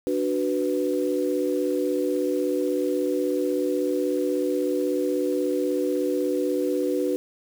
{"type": "chord", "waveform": "sine", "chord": "B minor", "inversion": "first", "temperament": "equal", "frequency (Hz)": [293.7, 370, 493.9], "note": ["D4", "F#4", "B4"], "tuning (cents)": [0, 0, 0], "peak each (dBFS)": -26, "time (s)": [0.07, 7.16], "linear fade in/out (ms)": 0, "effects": ["7-bit"]}